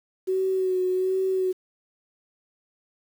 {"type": "tone with vibrato", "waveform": "sine", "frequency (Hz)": 373.6, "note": "F#4", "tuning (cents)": 17, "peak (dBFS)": -21, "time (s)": [0.27, 1.53], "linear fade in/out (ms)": 20, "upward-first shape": "sine", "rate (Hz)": 1.3, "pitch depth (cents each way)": 28, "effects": ["8-bit"]}